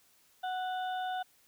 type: harmonic tone with a mistuned harmonic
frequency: 740 Hz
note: F#5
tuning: in tune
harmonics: 1 / 2 / 4 / 5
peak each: -33 / -42 / -51 / -48 dBFS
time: 0.43-1.23 s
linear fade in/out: 10 ms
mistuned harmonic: 5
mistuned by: -59 cents
effects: white hiss -66 dBFS RMS until 1.47 s